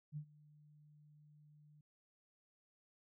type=tone with ADSR envelope; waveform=sine; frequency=149.5 Hz; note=D3; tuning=31 cents sharp; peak=-40 dBFS; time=0.12-1.81 s; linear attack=48 ms; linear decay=79 ms; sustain=-22 dB; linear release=4 ms; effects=none